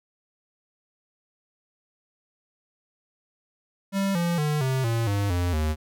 square tone with pitch steps, 196 / 171.62 / 150.27 / 131.57 / 115.2 / 100.87 / 88.32 / 77.33 Hz, G3 / F3 / D3 / C3 / A#2 / G2 / F2 / D#2, 0 / -30 / +40 / +10 / -20 / +50 / +20 / -10 cents, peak -23 dBFS, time 3.92-5.76 s, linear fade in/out 50 ms, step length 230 ms, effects none

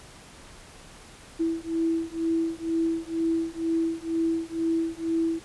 sine beating tone pair, 327.7 / 329.8 Hz, E4 / E4, -10 / +1 cents, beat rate 2.1 Hz, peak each -27 dBFS, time 1.39-5.4 s, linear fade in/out 20 ms, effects pink hiss -48 dBFS RMS until 5.44 s + resampled to 24000 Hz

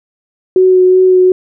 sine tone with vibrato, 370 Hz, F#4, in tune, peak -4 dBFS, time 0.56-1.32 s, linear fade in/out 2 ms, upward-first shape sine, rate 2.7 Hz, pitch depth 13 cents each way, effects none

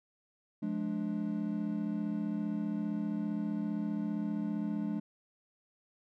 triangle chord, D diminished, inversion first, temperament just, 176.2 / 211.4 / 293.7 Hz, F3 / Ab3 / D4, +16 / +31 / 0 cents, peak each -37 / -32 / -36 dBFS, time 0.62-5 s, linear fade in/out 10 ms, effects none

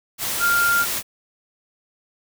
sine tone in noise, 1396.9 Hz, F6, in tune, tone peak -16 dBFS, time 0.39-0.86 s, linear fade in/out 50 ms, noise white, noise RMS -25 dBFS, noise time 0.18-1.03 s, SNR +6 dB, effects none

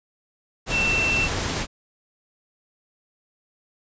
sine tone in noise, 2687 Hz, E7, 33 cents sharp, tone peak -20 dBFS, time 0.7-1.29 s, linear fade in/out 50 ms, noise pink, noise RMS -26 dBFS, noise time 0.66-1.67 s, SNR +3 dB, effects resampled to 16000 Hz

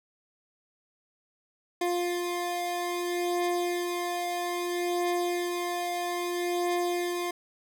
25% pulse beating tone pair, 351.2 / 351.81 Hz, F4 / F4, +10 / +13 cents, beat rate 0.61 Hz, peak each -25 / -31 dBFS, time 1.81-7.31 s, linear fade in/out 5 ms, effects none

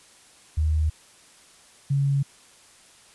sine tone pair in turn, 77.6 / 139.39 Hz, D#2 / C#3, -4 / +10 cents, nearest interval minor seventh, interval 1014 cents, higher second, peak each -19 dBFS, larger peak neither, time 0.57-0.9 / 1.9-2.23 s, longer neither, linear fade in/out 10 ms, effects white hiss -53 dBFS RMS until 3.14 s + resampled to 24000 Hz

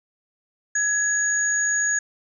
sine tone pair together, 1672 / 6723 Hz, G#6 / G#8, +11 / +20 cents, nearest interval 2 octaves, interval 2409 cents, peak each -22 dBFS, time 0.75-1.99 s, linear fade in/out 5 ms, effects none

